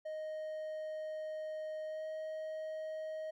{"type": "tone with pitch glide", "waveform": "triangle", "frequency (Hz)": [622.3, 627.7], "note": ["D#5", "D#5"], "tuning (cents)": [0, 15], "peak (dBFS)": -37, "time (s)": [0.05, 3.31], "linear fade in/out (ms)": 10, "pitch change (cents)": 15, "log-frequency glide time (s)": [1.86, 2.05], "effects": []}